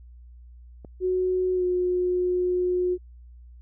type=click; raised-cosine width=2 ms; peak=-28 dBFS; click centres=0.848 s
type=tone with pitch glide; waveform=sine; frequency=368.5 to 360.9 Hz; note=F#4 to F#4; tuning=-7 to -43 cents; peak=-21 dBFS; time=1-2.98 s; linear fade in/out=50 ms; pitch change=-36 cents; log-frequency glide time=1.54-1.64 s
effects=added 60 Hz sine -44 dBFS peak until 3.61 s